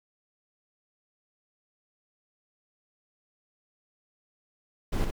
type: noise with echo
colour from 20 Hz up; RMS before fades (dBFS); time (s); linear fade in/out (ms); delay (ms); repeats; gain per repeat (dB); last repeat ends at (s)
brown; -27; 4.92-5.05; 10; 61; 1; -4; 5.111
effects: none